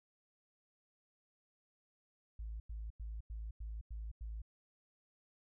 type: tone bursts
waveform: sine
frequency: 54.4 Hz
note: A1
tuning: 19 cents flat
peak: -40 dBFS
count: 7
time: 2.39-4.418 s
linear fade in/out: 5 ms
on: 210 ms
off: 93 ms
effects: tanh soft clip ceiling -37 dBFS